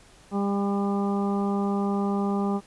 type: harmonic tone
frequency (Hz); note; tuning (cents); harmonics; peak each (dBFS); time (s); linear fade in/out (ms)
200; G3; +35; 1 / 2 / 3 / 4 / 5 / 6; -24 / -30 / -39 / -33 / -39 / -37; 0.31-2.61; 50
effects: pink hiss -54 dBFS RMS until 2.66 s + resampled to 24000 Hz